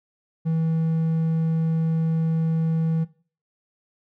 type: tone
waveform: triangle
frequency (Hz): 162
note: E3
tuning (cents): -30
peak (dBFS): -18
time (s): 0.45-3.05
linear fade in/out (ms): 20
effects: noise-tail reverb RT60 0.4 s tail -18 dB re dry